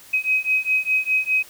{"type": "beating tone pair", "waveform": "sine", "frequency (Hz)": [2528, 2532.9], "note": ["D#7", "D#7"], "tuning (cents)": [27, 30], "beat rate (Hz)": 4.9, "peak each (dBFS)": -21, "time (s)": [0.13, 1.43], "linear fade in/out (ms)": 10, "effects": ["white hiss -46 dBFS RMS until 1.49 s"]}